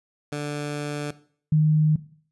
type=tone pair in turn; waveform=15% pulse / sine; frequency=146.83 / 154.07 Hz; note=D3 / D#3; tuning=0 / -17 cents; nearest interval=minor second; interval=83 cents; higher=second; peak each=-21 / -15 dBFS; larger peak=second; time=0.32-1.11 / 1.52-1.96 s; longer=first; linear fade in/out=5 ms; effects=noise-tail reverb RT60 0.5 s tail -17 dB re dry + resampled to 24000 Hz